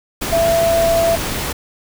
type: tone in noise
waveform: sine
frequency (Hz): 668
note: E5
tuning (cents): +23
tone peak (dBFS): -12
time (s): 0.32-1.16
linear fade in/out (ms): 10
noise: pink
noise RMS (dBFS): -22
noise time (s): 0.21-1.53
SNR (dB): +7
effects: none